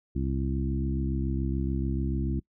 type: harmonic tone with a mistuned harmonic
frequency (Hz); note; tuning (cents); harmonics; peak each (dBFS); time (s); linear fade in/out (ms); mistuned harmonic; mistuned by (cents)
67; C2; +42; 1 / 2 / 3 / 4 / 5; -29 / -32 / -34 / -35 / -36; 0.15-2.4; 10; 1; +17
effects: noise-tail reverb RT60 0.1 s tail -24 dB re dry